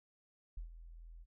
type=tone with ADSR envelope; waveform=sine; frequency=41.55 Hz; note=E1; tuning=15 cents sharp; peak=-39 dBFS; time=0.57-1.26 s; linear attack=6 ms; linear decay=110 ms; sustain=-11 dB; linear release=44 ms; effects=none